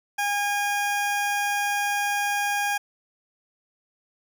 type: tone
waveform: 20% pulse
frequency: 815 Hz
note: G#5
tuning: 33 cents flat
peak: -18 dBFS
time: 0.18-2.78 s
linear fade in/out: 10 ms
effects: none